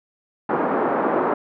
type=band-pass noise; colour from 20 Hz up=pink; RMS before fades=-21 dBFS; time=0.49-1.34 s; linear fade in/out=5 ms; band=240 to 1300 Hz; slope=24 dB/octave; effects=none